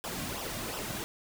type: noise with flanger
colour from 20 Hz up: pink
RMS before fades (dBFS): -37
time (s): 0.04-1.04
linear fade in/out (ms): 0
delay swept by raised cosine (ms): 0.45 to 2.35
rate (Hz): 2.8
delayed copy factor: -0.65
effects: none